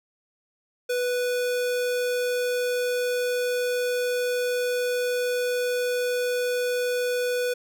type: tone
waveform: square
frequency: 493.4 Hz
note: B4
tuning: 2 cents flat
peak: -24 dBFS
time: 0.89-7.54 s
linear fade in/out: 10 ms
effects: none